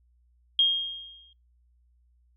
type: tone with exponential decay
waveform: sine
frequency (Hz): 3237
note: G#7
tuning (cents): -45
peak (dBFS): -16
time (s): 0.59-1.33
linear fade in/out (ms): 2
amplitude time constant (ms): 160
effects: noise-tail reverb RT60 0.2 s tail -26 dB re dry + added 60 Hz sine -61 dBFS peak until 2.36 s